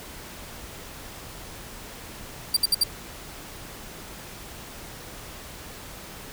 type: tone bursts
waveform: sawtooth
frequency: 4699 Hz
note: D8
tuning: in tune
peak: -14 dBFS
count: 4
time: 2.54-2.837 s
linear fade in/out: 5 ms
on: 27 ms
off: 63 ms
effects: pink hiss -41 dBFS RMS until 6.32 s